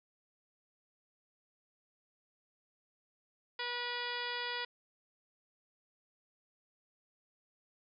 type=harmonic tone; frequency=485 Hz; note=B4; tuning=31 cents flat; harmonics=1 / 2 / 3 / 4 / 5 / 6 / 7 / 8 / 9 / 10; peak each=-46 / -43 / -44 / -42 / -47 / -47 / -44 / -50 / -51 / -47 dBFS; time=3.59-4.65 s; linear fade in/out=5 ms; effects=none